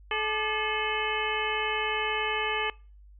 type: harmonic tone with a mistuned harmonic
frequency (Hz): 430.9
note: A4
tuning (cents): -36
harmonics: 1 / 2 / 3 / 4 / 5 / 6 / 7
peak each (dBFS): -34 / -34 / -34 / -34 / -34 / -34 / -34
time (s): 0.11-2.7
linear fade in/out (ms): 2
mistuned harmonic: 3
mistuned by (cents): -140
effects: noise-tail reverb RT60 0.4 s tail -25 dB re dry + added 50 Hz sine -49 dBFS peak until 3.19 s